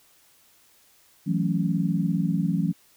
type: chord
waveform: sine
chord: F# minor seventh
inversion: third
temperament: equal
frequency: 164.81 / 185 / 220 / 277.2 Hz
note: E3 / F#3 / A3 / C#4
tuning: 0 / 0 / 0 / 0 cents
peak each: -25 / -25 / -31 / -30 dBFS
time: 1.26-2.73 s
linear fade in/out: 20 ms
effects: white hiss -59 dBFS RMS until 2.96 s